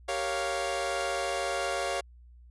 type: chord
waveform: sawtooth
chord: G half-diminished seventh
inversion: none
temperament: equal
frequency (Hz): 392 / 466.2 / 554.4 / 698.5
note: G4 / Bb4 / Db5 / F5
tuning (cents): 0 / 0 / 0 / 0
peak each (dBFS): -33 / -35 / -29 / -29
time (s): 0.08-2.01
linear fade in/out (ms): 10
effects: added 60 Hz sine -50 dBFS peak until 2.5 s + resampled to 24000 Hz